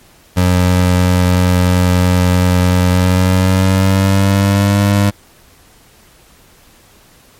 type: tone with pitch glide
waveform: 25% pulse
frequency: 90.3 to 100.77 Hz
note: F#2 to G2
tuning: -42 to +48 cents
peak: -5 dBFS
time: 0.36-5.11 s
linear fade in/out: 20 ms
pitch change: +190 cents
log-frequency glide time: 2.86-4.75 s
effects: pink hiss -46 dBFS RMS until 7.39 s + MP3 64 kbps